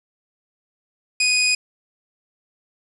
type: tone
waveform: 20% pulse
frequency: 2489 Hz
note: D#7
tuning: in tune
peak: -11 dBFS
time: 1.2-1.55 s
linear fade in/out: 5 ms
effects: resampled to 24000 Hz + 7-bit